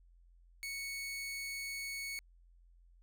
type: tone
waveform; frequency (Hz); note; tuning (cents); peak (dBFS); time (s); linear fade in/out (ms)
sawtooth; 2217; C#7; 0; -36; 0.63-2.19; 0
effects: added 43 Hz sine -60 dBFS peak until 3.02 s